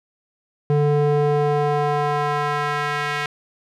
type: tone with band-pass filter sweep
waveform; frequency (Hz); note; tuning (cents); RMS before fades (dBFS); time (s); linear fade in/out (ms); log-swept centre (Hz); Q
square; 146.83; D3; 0; -20; 0.7-3.26; 0; 320 to 2000; 1.3
effects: none